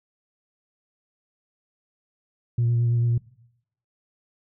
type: tone with vibrato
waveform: sine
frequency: 118.4 Hz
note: A#2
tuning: 27 cents sharp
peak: -17 dBFS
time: 2.58-3.18 s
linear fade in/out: 5 ms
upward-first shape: sine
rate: 9 Hz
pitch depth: 17 cents each way
effects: noise-tail reverb RT60 0.8 s tail -21 dB re dry + tanh soft clip ceiling -16 dBFS